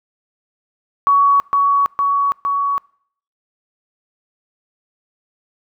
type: tone with echo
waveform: sine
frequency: 1124 Hz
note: C#6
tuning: 24 cents sharp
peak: -9 dBFS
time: 1.07-1.4 s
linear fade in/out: 0 ms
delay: 460 ms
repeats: 3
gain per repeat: -2 dB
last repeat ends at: 2.78 s
effects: noise-tail reverb RT60 0.6 s tail -25 dB re dry